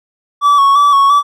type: tone with vibrato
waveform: triangle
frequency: 1130 Hz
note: C#6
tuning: 33 cents sharp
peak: -4 dBFS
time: 0.41-1.23 s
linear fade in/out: 50 ms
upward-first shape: square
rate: 2.9 Hz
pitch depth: 34 cents each way
effects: none